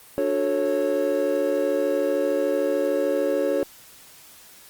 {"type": "chord", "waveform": "triangle", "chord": "D major seventh", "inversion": "none", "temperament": "just", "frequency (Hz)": [293.7, 367.1, 440.5, 550.6], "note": ["D4", "F#4", "A4", "C#5"], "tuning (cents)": [0, -14, 2, -12], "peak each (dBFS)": [-26, -26, -25, -21], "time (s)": [0.18, 3.63], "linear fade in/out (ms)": 0, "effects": ["white hiss -48 dBFS RMS until 4.69 s", "Opus 32 kbps"]}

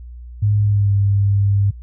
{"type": "tone with pitch glide", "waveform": "sine", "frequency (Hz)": [103.83, 100.06], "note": ["G#2", "G2"], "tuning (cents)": [0, 36], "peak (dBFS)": -12, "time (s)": [0.42, 1.71], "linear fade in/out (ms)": 10, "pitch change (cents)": -64, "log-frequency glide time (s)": [0.64, 0.92], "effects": ["added 60 Hz sine -32 dBFS peak until 1.82 s"]}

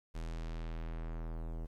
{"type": "tone with low-pass filter sweep", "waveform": "square", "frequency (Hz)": 40.85, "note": "E1", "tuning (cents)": -15, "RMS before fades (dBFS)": -40, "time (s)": [0.14, 1.67], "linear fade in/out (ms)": 20, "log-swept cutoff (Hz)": [10000, 650], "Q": 0.77, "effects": ["11-bit"]}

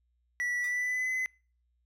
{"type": "tone with pitch glide", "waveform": "triangle", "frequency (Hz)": [1950, 2029], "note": ["B6", "B6"], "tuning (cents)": [-23, 46], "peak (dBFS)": -27, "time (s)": [0.4, 1.26], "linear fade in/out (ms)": 0, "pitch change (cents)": 69, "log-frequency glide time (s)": [0.6, 1.12]}
{"type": "tone with exponential decay", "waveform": "5% pulse", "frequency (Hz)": 1215, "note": "D#6", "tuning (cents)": -42, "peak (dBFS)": -34, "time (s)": [0.64, 0.8], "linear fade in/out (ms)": 1, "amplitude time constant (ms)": 34}
{"effects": ["noise-tail reverb RT60 0.4 s tail -26 dB re dry", "added 60 Hz sine -70 dBFS peak until 1.85 s"]}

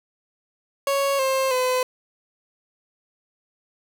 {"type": "tone with pitch steps", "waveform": "30% pulse", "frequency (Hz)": [554.4, 530.6, 507.8], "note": ["C#5", "C5", "B4"], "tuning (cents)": [0, 24, 48], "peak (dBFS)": -17, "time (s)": [0.87, 1.83], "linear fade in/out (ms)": 2, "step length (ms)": 320, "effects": []}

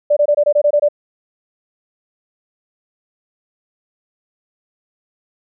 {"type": "tone bursts", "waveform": "sine", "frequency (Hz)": 587.3, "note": "D5", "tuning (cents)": 0, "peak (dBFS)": -9, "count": 9, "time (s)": [0.1, 0.887], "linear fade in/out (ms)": 10, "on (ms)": 67, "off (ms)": 23, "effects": []}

